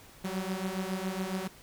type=beating tone pair; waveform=sawtooth; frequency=185 / 192.2 Hz; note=F#3 / G3; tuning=0 / -34 cents; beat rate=7.2 Hz; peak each=-31 dBFS; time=0.24-1.48 s; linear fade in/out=10 ms; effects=pink hiss -54 dBFS RMS until 1.62 s